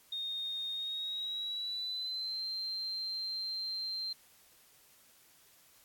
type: tone with pitch glide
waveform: sine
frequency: 3695 to 4147 Hz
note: A#7 to C8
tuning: -16 to -16 cents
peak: -35 dBFS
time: 0.12-4.13 s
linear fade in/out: 5 ms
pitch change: +200 cents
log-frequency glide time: 0.72-2.45 s
effects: white hiss -63 dBFS RMS until 5.84 s + AAC 64 kbps